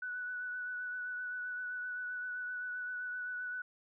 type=tone with vibrato; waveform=sine; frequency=1483 Hz; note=F#6; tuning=4 cents sharp; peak=-37 dBFS; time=0.02-3.62 s; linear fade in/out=5 ms; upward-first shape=triangle; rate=7.7 Hz; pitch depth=23 cents each way; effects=none